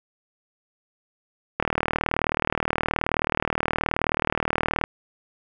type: click train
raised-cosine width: 0.5 ms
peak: -6 dBFS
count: 127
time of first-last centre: 1.6-4.839 s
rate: 38.9 Hz
effects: none